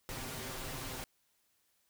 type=noise with comb filter; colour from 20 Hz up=pink; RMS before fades=-42 dBFS; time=0.09-1.04 s; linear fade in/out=0 ms; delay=7.7 ms; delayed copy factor=+0.6; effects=white hiss -75 dBFS RMS until 1.89 s